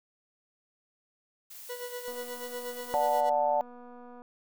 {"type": "noise", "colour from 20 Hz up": "blue", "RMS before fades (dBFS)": -46, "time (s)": [1.5, 3.21], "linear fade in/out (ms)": 10}
{"type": "tone with tremolo", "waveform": "40% pulse", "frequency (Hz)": 490, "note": "B4", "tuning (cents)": -14, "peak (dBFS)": -34, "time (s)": [1.69, 3.3], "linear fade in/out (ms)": 10, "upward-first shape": "sine", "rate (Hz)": 8.3, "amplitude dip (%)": 65}
{"type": "click train", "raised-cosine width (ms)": 1, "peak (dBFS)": -37, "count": 523, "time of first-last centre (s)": [2.08, 4.219], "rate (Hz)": 244}
{"type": "chord", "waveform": "sine", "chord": "D major", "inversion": "none", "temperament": "just", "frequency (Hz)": [587.3, 734.2, 881], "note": ["D5", "F#5", "A5"], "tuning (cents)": [0, -14, 2], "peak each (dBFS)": -28, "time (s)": [2.94, 3.61], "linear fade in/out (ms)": 0}
{"effects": []}